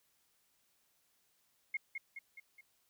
sine tone with echo, 2150 Hz, C7, 47 cents sharp, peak -33 dBFS, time 1.74-1.77 s, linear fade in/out 5 ms, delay 210 ms, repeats 4, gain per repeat -5 dB, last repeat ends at 2.61 s, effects white hiss -75 dBFS RMS until 2.89 s

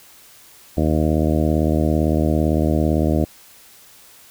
harmonic tone, 77.78 Hz, D#2, in tune, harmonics 1 / 2 / 3 / 4 / 5 / 6 / 7 / 8 / 9, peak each -20 / -22 / -22 / -22 / -28 / -30 / -28 / -27 / -32 dBFS, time 0.77-3.25 s, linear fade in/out 5 ms, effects white hiss -47 dBFS RMS until 4.3 s

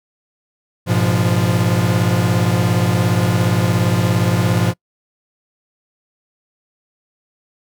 45% pulse chord, F diminished, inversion first, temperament equal with one note detuned, 103.83 / 121.07 / 174.61 Hz, Ab2 / Cb3 / F3, 0 / -34 / 0 cents, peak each -18 dBFS, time 0.86-4.74 s, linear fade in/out 50 ms, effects noise-tail reverb RT60 0.1 s tail -25 dB re dry

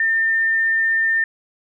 sine tone, 1804 Hz, A6, 43 cents sharp, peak -15 dBFS, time 0-1.24 s, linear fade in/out 2 ms, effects none

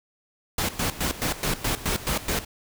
pink noise with tremolo, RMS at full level -25 dBFS, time 0.58-2.45 s, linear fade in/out 5 ms, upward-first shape square, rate 4.7 Hz, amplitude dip 80%, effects none

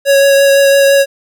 square tone with vibrato, 554.4 Hz, C#5, in tune, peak -6 dBFS, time 0.05-1.06 s, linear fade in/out 50 ms, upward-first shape triangle, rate 5.9 Hz, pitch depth 13 cents each way, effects 8-bit

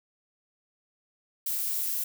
violet noise, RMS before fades -30 dBFS, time 1.46-2.04 s, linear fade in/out 5 ms, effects none

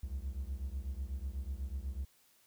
triangle beating tone pair, 63.8 / 71.9 Hz, C2 / D2, -43 / -36 cents, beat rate 8.1 Hz, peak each -37 / -39 dBFS, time 0.03-2.05 s, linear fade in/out 5 ms, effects white hiss -68 dBFS RMS until 2.46 s

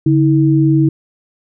sine tone pair together, 142.8 / 320.6 Hz, D3 / E4, -48 / -48 cents, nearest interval octave + major second, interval 1400 cents, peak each -11 dBFS, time 0.06-0.89 s, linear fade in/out 5 ms, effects none

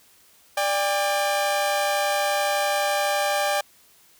sawtooth tone pair together, 589 / 802.6 Hz, D5 / G5, +5 / +41 cents, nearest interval perfect fourth, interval 536 cents, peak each -20 dBFS, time 0.57-3.61 s, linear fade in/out 5 ms, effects white hiss -56 dBFS RMS until 4.19 s

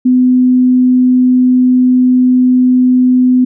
sine tone, 252.5 Hz, B3, 39 cents sharp, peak -5 dBFS, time 0.05-3.45 s, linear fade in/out 10 ms, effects none

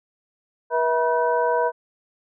sine tone cluster, 482.6 / 649 / 968 / 1524 Hz, B4 / E5 / B5 / G6, -40 / -27 / -35 / -49 cents, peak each -22 / -24 / -22 / -30 dBFS, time 0.7-1.72 s, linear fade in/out 50 ms, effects none

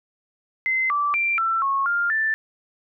sine tone with pitch steps, 2062 / 1163 / 2362 / 1340 / 1096 / 1401 / 1767 Hz, C7 / D6 / D7 / E6 / C#6 / F6 / A6, -26 / -17 / +9 / +28 / -20 / +5 / +7 cents, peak -19 dBFS, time 0.66-2.34 s, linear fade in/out 0 ms, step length 240 ms, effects none

